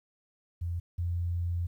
sine tone pair in turn, 86 / 86.65 Hz, F2 / F2, -26 / -13 cents, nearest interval unison, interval 13 cents, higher second, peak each -30 / -28 dBFS, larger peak second, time 0.61-0.8 / 0.98-1.67 s, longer second, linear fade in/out 10 ms, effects 11-bit

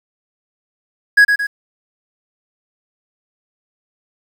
triangle tone with echo, 1661.2 Hz, G#6, in tune, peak -3 dBFS, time 1.17-1.25 s, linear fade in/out 10 ms, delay 110 ms, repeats 2, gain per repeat -6 dB, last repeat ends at 1.47 s, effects 7-bit

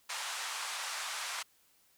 pink band-pass noise, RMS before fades -39 dBFS, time 0.09-1.43 s, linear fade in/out 10 ms, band 860 to 9700 Hz, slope 24 dB/octave, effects white hiss -68 dBFS RMS until 1.97 s

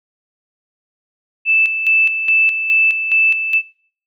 sine tone with tremolo, 2637 Hz, E7, in tune, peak -10 dBFS, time 1.45-3.62 s, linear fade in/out 50 ms, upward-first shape square, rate 2.4 Hz, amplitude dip 60%, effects noise-tail reverb RT60 0.5 s tail -21 dB re dry

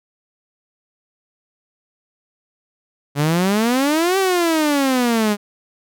sawtooth exponential two-way sweep, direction up then down, 139.4 to 392 to 202.4 Hz, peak -11 dBFS, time 3.15-5.37 s, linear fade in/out 50 ms, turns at 4.18 s, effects none

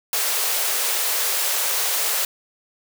white high-pass noise, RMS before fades -22 dBFS, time 0.13-2.25 s, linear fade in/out 2 ms, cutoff 390 Hz, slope 96 dB/octave, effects none

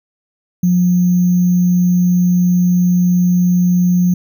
sine tone with sample-and-hold, 178.5 Hz, F3, 38 cents sharp, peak -9 dBFS, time 0.63-4.14 s, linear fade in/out 5 ms, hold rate 6300 Hz, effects none

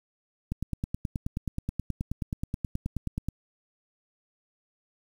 click train, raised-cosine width 5 ms, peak -17 dBFS, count 27, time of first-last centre 0.52-3.286 s, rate 9.4 Hz, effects 8-bit

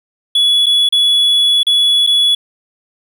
triangle tone with dropouts, 3396 Hz, G#7, 38 cents sharp, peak -7 dBFS, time 0.35-2.35 s, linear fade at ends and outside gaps 5 ms, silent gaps 0.66-0.665 / 0.89-0.924 / 1.632-1.667 / 2.066-2.072 s, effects none

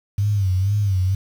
sine tone with vibrato, 98 Hz, G2, in tune, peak -16 dBFS, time 0.18-1.15 s, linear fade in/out 5 ms, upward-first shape sine, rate 2.1 Hz, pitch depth 110 cents each way, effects 7-bit

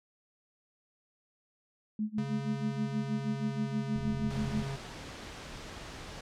sine tone with tremolo, 213.7 Hz, G#3, 50 cents sharp, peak -28 dBFS, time 1.99-4.67 s, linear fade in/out 2 ms, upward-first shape sine, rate 6.3 Hz, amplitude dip 95%
square tone with pitch glide, 138.59 to 136.84 Hz, C#3 to C#3, 0 to -22 cents, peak -36 dBFS, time 2.18-4.76 s, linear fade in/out 2 ms, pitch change -22 cents, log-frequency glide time 2.29-4.04 s
click train, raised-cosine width 5 ms, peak -29 dBFS, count 29, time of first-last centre 3.96-4.62 s, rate 42.4 Hz
pink noise, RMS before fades -44 dBFS, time 4.3-6.21 s, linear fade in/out 5 ms
effects low-pass 6000 Hz 12 dB/octave

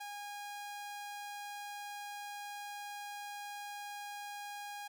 sawtooth tone, 819 Hz, G#5, 24 cents flat, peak -39 dBFS, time 0-4.88 s, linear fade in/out 10 ms, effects none

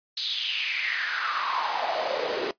pink noise with high-pass filter sweep, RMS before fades -28 dBFS, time 0.17-2.51 s, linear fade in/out 2 ms, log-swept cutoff 4100 to 380 Hz, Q 5.7, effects noise-tail reverb RT60 0.1 s tail -17 dB re dry + resampled to 11025 Hz

